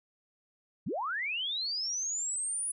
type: linear sweep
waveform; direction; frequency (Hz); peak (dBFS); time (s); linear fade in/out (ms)
sine; up; 111.1 to 9956; -31; 0.86-2.72; 10
effects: none